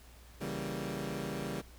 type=chord; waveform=20% pulse; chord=C# diminished seventh; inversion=none; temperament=equal; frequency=138.59 / 164.81 / 196 / 233.1 Hz; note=C#3 / E3 / G3 / Bb3; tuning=0 / 0 / 0 / 0 cents; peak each=-36 / -38 / -35 / -39 dBFS; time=0.4-1.62 s; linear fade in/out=20 ms; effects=added 60 Hz sine -54 dBFS peak until 1.78 s + pink hiss -59 dBFS RMS until 1.78 s